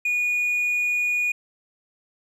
sine tone with hard clipping, 2452 Hz, D#7, 26 cents flat, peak -21 dBFS, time 0.05-1.32 s, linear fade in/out 5 ms, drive 2 dB, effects none

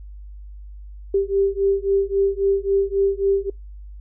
sine beating tone pair, 392 / 395.7 Hz, G4 / G4, 0 / +16 cents, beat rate 3.7 Hz, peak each -20 dBFS, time 1.14-3.5 s, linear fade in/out 5 ms, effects noise-tail reverb RT60 0.2 s tail -26 dB re dry + added 50 Hz sine -35 dBFS peak until 4 s

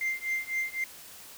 sine tone with tremolo, 2093 Hz, C7, in tune, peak -23 dBFS, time 0.01-0.84 s, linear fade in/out 2 ms, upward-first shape triangle, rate 3.9 Hz, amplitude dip 100%, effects tanh soft clip ceiling -25 dBFS + white hiss -48 dBFS RMS until 1.37 s

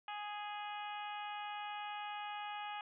harmonic tone, 415.3 Hz, G#4, in tune, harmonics 2 / 3 / 4 / 5 / 6 / 7 / 8, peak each -43 / -49 / -52 / -55 / -52 / -52 / -59 dBFS, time 0.08-2.81 s, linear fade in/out 2 ms, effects none

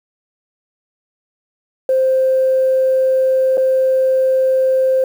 sine tone with dropouts, 523.3 Hz, C5, in tune, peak -10 dBFS, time 1.89-5.04 s, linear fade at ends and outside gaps 2 ms, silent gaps 3.572-3.578 s, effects tanh soft clip ceiling -6 dBFS + 7-bit

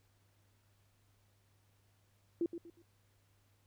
sine tone with echo, 339.3 Hz, F4, 50 cents flat, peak -30 dBFS, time 2.41-2.46 s, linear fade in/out 2 ms, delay 120 ms, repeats 3, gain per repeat -10 dB, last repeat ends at 2.82 s, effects added 100 Hz sine -70 dBFS peak until 3.66 s + pink hiss -75 dBFS RMS until 3.66 s

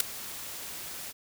white noise with ADSR envelope, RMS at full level -19 dBFS, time 0-1.13 s, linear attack 3 ms, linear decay 7 ms, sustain -21 dB, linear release 32 ms, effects none

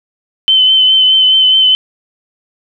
sine tone with vibrato, 3060 Hz, G7, 42 cents flat, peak -5 dBFS, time 0.48-1.75 s, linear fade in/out 0 ms, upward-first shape triangle, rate 4.8 Hz, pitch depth 27 cents each way, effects none

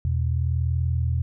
sine tone pair together, 82.41 / 122.97 Hz, E2 / B2, 0 / -7 cents, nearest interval perfect fifth, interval 693 cents, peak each -22 / -25 dBFS, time 0.05-1.22 s, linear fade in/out 0 ms, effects none

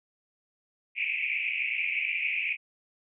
white band-pass noise, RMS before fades -30 dBFS, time 0.95-2.57 s, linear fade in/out 50 ms, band 2200 to 2600 Hz, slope 96 dB/octave, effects none

